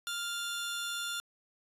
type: tone pair together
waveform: sawtooth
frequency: 1396.9 / 3522 Hz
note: F6 / A7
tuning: 0 / +1 cents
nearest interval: octave + major third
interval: 1601 cents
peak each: -33 / -35 dBFS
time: 0.07-1.2 s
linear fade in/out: 0 ms
effects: resampled to 32000 Hz